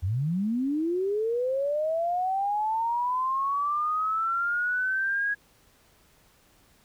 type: linear sweep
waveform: sine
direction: up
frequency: 81.7 to 1661.2 Hz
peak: -24 dBFS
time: 0.02-5.35 s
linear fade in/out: 20 ms
effects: pink hiss -61 dBFS RMS until 6.84 s